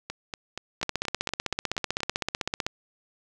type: two click trains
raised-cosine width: 0.2 ms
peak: -9 / -16 dBFS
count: 30 / 9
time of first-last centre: 0.83-2.665 / 0.1-2.005 s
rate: 15.8 / 4.2 Hz
effects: none